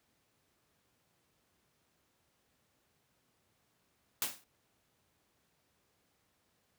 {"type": "noise with exponential decay", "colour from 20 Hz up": "white", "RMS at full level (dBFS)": -30, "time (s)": [4.22, 4.44], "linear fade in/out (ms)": 1, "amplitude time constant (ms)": 47, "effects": ["pink hiss -75 dBFS RMS until 6.78 s", "high-pass 80 Hz 12 dB/octave"]}